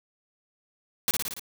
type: noise with echo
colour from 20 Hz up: white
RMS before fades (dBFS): -24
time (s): 1.08-1.11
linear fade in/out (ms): 0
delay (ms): 57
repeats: 5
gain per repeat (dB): -3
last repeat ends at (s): 1.395
effects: none